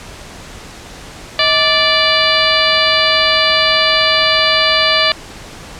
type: harmonic tone with a mistuned harmonic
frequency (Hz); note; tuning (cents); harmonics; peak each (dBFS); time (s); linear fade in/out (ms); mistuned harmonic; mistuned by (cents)
585; D5; -7; 1 / 2 / 3 / 4 / 5 / 6 / 7 / 8; -18 / -18 / -18 / -18 / -18 / -18 / -18 / -18; 1.39-5.12; 2; 1; +140
effects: pink hiss -33 dBFS RMS until 5.79 s + low-pass 8000 Hz 12 dB/octave